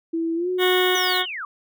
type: tone with pitch glide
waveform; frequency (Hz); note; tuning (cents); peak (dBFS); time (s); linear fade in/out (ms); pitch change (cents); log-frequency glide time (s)
sine; 329.6 to 365.7; E4 to F#4; 0 to -20; -21; 0.13-0.96; 10; +180; 0.35-0.49
type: harmonic tone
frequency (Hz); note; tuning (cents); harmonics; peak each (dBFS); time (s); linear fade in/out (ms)
366.6; F#4; -16; 1 / 2 / 3 / 4 / 5 / 6 / 8 / 9 / 10; -28 / -28 / -28 / -28 / -28 / -28 / -28 / -28 / -28; 0.58-1.26; 50
type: noise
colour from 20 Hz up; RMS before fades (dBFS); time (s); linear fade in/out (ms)
violet; -35; 0.58-1.23; 50
type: linear sweep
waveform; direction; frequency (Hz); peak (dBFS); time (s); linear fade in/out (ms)
sine; down; 6160 to 1099; -28; 0.95-1.45; 2
effects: none